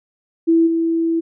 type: tone with level steps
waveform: sine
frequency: 330 Hz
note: E4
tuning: 2 cents sharp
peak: -10 / -15 dBFS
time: 0.47-1.21 s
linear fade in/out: 20 ms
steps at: 0.66 s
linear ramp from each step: 20 ms
effects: none